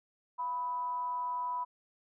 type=tone with frequency modulation; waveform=sine; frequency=987.8 Hz; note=B5; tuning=in tune; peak=-32 dBFS; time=0.38-1.65 s; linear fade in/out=20 ms; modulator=288 Hz; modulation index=0.24; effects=none